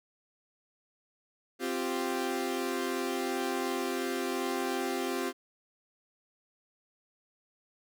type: chord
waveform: sawtooth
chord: C suspended fourth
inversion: none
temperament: equal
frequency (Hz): 261.6 / 349.2 / 392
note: C4 / F4 / G4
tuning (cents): 0 / 0 / 0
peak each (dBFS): -31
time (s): 1.59-5.33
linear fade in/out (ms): 50
effects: none